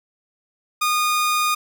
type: tone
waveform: sawtooth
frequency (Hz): 1226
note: D#6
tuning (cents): -26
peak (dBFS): -14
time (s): 0.81-1.55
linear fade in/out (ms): 10
effects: none